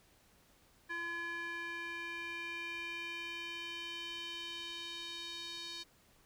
square tone with band-pass filter sweep, 340 Hz, F4, 46 cents flat, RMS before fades -43 dBFS, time 0.89-5.84 s, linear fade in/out 20 ms, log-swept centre 1700 to 4100 Hz, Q 3.7, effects pink hiss -67 dBFS RMS until 6.25 s

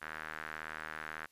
sawtooth tone with band-pass filter, 78.2 Hz, D#2, 9 cents sharp, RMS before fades -44 dBFS, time 0.01-1.27 s, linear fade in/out 20 ms, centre 1600 Hz, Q 3.3, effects white hiss -71 dBFS RMS until 1.31 s + resampled to 32000 Hz

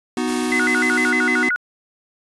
square chord, B major, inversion none, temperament equal, 246.9 / 311.1 / 370 Hz, B3 / D#4 / F#4, 0 / 0 / 0 cents, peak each -23 / -26 / -26 dBFS, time 0.17-1.49 s, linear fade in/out 2 ms
white noise, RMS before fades -32 dBFS, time 0.27-1.11 s, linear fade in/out 10 ms
sine tone with vibrato, 1720 Hz, A6, 40 cents flat, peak -17 dBFS, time 0.52-1.56 s, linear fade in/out 0 ms, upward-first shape square, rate 6.6 Hz, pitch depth 290 cents each way
effects resampled to 24000 Hz

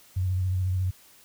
sine tone with vibrato, 92.5 Hz, F#2, in tune, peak -23 dBFS, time 0.16-0.91 s, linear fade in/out 10 ms, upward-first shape sine, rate 14 Hz, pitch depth 39 cents each way, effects white hiss -55 dBFS RMS until 1.24 s

